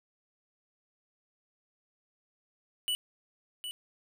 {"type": "tone with echo", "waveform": "square", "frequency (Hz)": 2960, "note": "F#7", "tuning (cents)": 0, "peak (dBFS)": -29, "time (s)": [2.88, 2.95], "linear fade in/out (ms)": 0, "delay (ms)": 760, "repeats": 1, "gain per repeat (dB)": -8, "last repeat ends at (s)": 3.71, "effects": []}